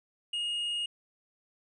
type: tone with hard clipping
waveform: sine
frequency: 2861 Hz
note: F7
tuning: 41 cents sharp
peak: -31 dBFS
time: 0.33-0.86 s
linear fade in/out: 5 ms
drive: 3 dB
effects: resampled to 24000 Hz